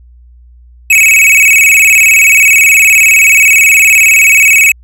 square tone with vibrato, 2400 Hz, D7, 37 cents sharp, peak -3 dBFS, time 0.9-4.72 s, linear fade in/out 5 ms, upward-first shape square, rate 19 Hz, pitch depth 120 cents each way, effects added 60 Hz sine -35 dBFS peak until 4.83 s

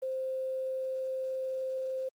sine tone with quantisation, 523.3 Hz, C5, in tune, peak -31 dBFS, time 0.02-2.09 s, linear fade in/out 10 ms, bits 10, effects Opus 24 kbps

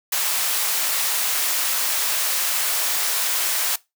white high-pass noise, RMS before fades -22 dBFS, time 0.12-3.76 s, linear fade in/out 5 ms, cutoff 660 Hz, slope 12 dB/octave, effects noise-tail reverb RT60 0.2 s tail -20 dB re dry

